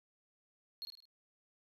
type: tone with echo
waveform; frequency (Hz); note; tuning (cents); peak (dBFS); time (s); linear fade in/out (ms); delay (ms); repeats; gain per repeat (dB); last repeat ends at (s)
triangle; 4280; C8; +38; -39; 0.82-0.85; 0; 51; 4; -6; 1.054
effects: none